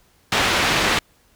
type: low-pass noise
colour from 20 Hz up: white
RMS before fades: -19 dBFS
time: 0.32-0.99 s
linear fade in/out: 2 ms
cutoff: 3100 Hz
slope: 12 dB/octave
effects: pink hiss -58 dBFS RMS until 1.35 s